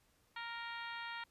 harmonic tone with a mistuned harmonic, 466.2 Hz, A#4, in tune, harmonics 2 / 3 / 4 / 5 / 6 / 7 / 8 / 9, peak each -47 / -48 / -48 / -52 / -55 / -54 / -57 / -58 dBFS, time 0.36-1.24 s, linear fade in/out 5 ms, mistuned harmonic 9, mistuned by +22 cents, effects pink hiss -73 dBFS RMS until 1.3 s + resampled to 32000 Hz

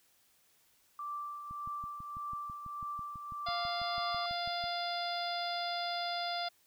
sine tone with tremolo, 1172 Hz, D6, 4 cents flat, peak -36 dBFS, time 0.99-4.26 s, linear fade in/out 2 ms, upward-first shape triangle, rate 1.7 Hz, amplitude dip 55%
click train, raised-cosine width 5 ms, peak -38 dBFS, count 20, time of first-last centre 1.51-4.64 s, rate 6.07 Hz
harmonic tone, 697 Hz, F5, 4 cents flat, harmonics 1 / 2 / 3 / 4 / 5 / 6 / 7, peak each -36 / -43 / -46 / -51 / -42 / -46 / -42 dBFS, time 3.46-6.49 s, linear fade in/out 10 ms
effects white hiss -69 dBFS RMS until 6.66 s

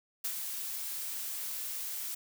blue noise with ADSR envelope, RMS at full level -33 dBFS, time 0.24-2.15 s, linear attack 10 ms, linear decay 67 ms, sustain -5 dB, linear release 8 ms, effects none

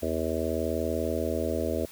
harmonic tone, 80.4 Hz, E2, 43 cents flat, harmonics 1 / 3 / 4 / 5 / 6 / 7 / 8, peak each -34 / -34 / -34 / -34 / -34 / -34 / -34 dBFS, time 0.02-1.86 s, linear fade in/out 10 ms, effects white hiss -49 dBFS RMS until 1.91 s

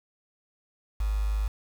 sine tone with quantisation, 51.9 Hz, G#1, in tune, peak -24 dBFS, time 1-1.48 s, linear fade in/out 5 ms, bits 7, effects none

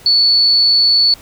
sine tone, 4444 Hz, C#8, 4 cents sharp, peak -8 dBFS, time 0.06-1.14 s, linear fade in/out 2 ms, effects pink hiss -41 dBFS RMS until 1.21 s

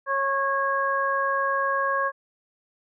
harmonic tone, 548 Hz, C#5, 20 cents flat, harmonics 1 / 2 / 3, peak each -28 / -24 / -27 dBFS, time 0.06-2.12 s, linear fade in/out 50 ms, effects none

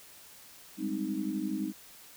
sine chord, Ab major seventh, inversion third, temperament equal, 196 / 207.7 / 261.6 / 311.1 Hz, G3 / Ab3 / C4 / Eb4, 0 / 0 / 0 / 0 cents, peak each -37 / -37 / -37 / -34 dBFS, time 0.77-1.73 s, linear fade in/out 50 ms, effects white hiss -53 dBFS RMS until 2.16 s

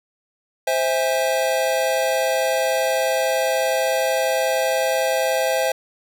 square chord, C augmented, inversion none, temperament just, 523.3 / 654.1 / 817.6 Hz, C5 / E5 / G#5, 0 / -14 / -27 cents, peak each -22 / -23 / -26 dBFS, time 0.67-5.72 s, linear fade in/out 5 ms, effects none

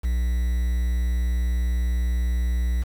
triangle tone with quantisation, 60 Hz, B1, 49 cents flat, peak -18 dBFS, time 0.03-2.84 s, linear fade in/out 20 ms, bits 7, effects none

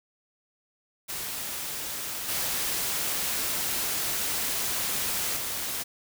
white noise with level steps, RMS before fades -34 / -29 / -32 dBFS, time 1.08-5.84 s, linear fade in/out 20 ms, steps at 2.28 / 5.36 s, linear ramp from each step 10 ms, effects none

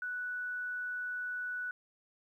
sine tone, 1480 Hz, F#6, in tune, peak -35 dBFS, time 0.02-1.71 s, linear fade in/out 2 ms, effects 12-bit

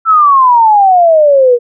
sine exponential sweep, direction down, 1341 to 471 Hz, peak -3 dBFS, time 0.05-1.59 s, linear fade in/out 50 ms, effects none

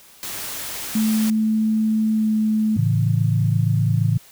white noise, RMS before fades -30 dBFS, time 0.23-1.3 s, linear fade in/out 0 ms
sine tone with pitch glide, 218.3 to 216.5 Hz, A3 to A3, -13 to -28 cents, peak -16 dBFS, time 0.95-2.77 s, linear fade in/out 5 ms, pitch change -15 cents, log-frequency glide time 2.14-2.29 s
sine chord, A major, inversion none, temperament equal, 110 / 138.59 / 164.81 Hz, A2 / C#3 / E3, 0 / 0 / 0 cents, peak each -18 / -21 / -22 dBFS, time 2.76-4.18 s, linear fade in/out 10 ms
effects white hiss -48 dBFS RMS until 4.31 s

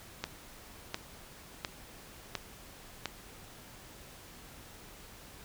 click train, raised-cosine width 0.2 ms, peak -16 dBFS, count 5, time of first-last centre 0.24-3.057 s, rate 1.42 Hz, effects pink hiss -52 dBFS RMS until 5.44 s

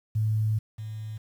sine tone pair in turn, 108.6 / 108.6 Hz, A2 / A2, -22 / -22 cents, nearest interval unison, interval 0 cents, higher neither, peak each -22 / -33 dBFS, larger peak first, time 0.15-0.59 / 0.78-1.18 s, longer first, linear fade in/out 10 ms, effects 9-bit

